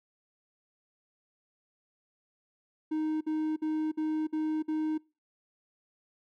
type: tone bursts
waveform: triangle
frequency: 311.1 Hz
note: D#4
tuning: in tune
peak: -26 dBFS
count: 6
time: 2.91-4.98 s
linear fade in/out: 10 ms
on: 300 ms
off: 54 ms
effects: noise-tail reverb RT60 0.3 s tail -25 dB re dry